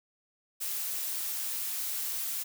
blue noise, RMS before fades -34 dBFS, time 0.6-2.44 s, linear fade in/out 20 ms, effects none

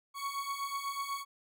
40% pulse beating tone pair, 1108.7 / 1116.8 Hz, C#6 / C#6, 0 / +13 cents, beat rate 8.1 Hz, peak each -39 / -36 dBFS, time 0.14-1.25 s, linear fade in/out 50 ms, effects none

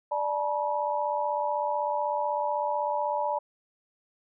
sine tone cluster, 589 / 865 / 961 Hz, D5 / A5 / B5, +5 / -30 / -48 cents, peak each -30 dBFS, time 0.11-3.39 s, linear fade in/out 10 ms, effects none

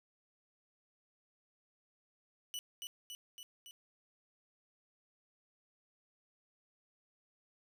sawtooth tone with echo, 2960 Hz, F#7, in tune, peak -36 dBFS, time 2.54-2.59 s, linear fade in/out 0 ms, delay 280 ms, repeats 4, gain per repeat -3 dB, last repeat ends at 3.71 s, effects none

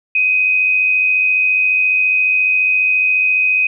sine tone with amplitude modulation, 2512 Hz, D#7, 16 cents sharp, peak -9 dBFS, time 0.15-3.67 s, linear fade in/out 5 ms, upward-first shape sine, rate 94.5 Hz, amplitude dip 45%, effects none

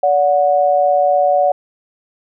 sine tone pair together, 575.7 / 732 Hz, D5 / F#5, -35 / -19 cents, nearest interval major third, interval 416 cents, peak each -13 dBFS, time 0.03-1.52 s, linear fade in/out 5 ms, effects none

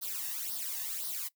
blue noise with flanger, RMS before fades -37 dBFS, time 0.01-1.29 s, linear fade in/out 20 ms, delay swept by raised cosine 0.2 to 1.11 ms, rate 1.9 Hz, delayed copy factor +0.8, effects noise-tail reverb RT60 0.1 s tail -19 dB re dry

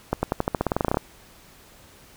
accelerating click train, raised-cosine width 1 ms, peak -7 dBFS, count 16, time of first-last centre 0.13-0.971 s, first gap 100 ms, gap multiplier 0.91, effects pink hiss -51 dBFS RMS until 2.16 s

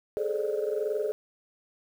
sine tone cluster, 418.2 / 439.7 / 534 / 598 Hz, G#4 / A4 / C5 / D5, +12 / -1 / +35 / +31 cents, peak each -29 / -31 / -35 / -33 dBFS, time 0.17-1.12 s, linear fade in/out 0 ms, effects tanh soft clip ceiling -19 dBFS + 9-bit

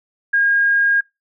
sine tone, 1625 Hz, G#6, 38 cents flat, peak -12 dBFS, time 0.33-1.01 s, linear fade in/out 10 ms, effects noise-tail reverb RT60 0.2 s tail -23 dB re dry

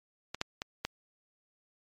clicks, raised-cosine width 0.2 ms, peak -19 / -13 / -18 / -13 dBFS, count 4, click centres 0.346 / 0.414 / 0.619 / 0.85 s, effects MP3 64 kbps

